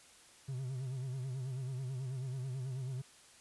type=tone with vibrato; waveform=triangle; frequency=130 Hz; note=C3; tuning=11 cents flat; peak=-35 dBFS; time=0.48-3.02 s; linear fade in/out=10 ms; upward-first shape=sine; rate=9.2 Hz; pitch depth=86 cents each way; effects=white hiss -60 dBFS RMS until 3.4 s + resampled to 24000 Hz